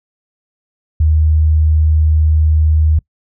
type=tone; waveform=sine; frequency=77.78 Hz; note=D#2; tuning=in tune; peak=-8 dBFS; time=1-2.99 s; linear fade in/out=5 ms; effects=noise-tail reverb RT60 0.1 s tail -24 dB re dry